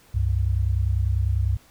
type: tone pair together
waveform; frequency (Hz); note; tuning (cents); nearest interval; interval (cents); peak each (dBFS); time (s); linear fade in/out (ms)
sine; 67.3 / 97.37; C2 / G2; +49 / -11; tritone; 640; -22; 0.14-1.57; 10
effects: pink hiss -55 dBFS RMS until 1.7 s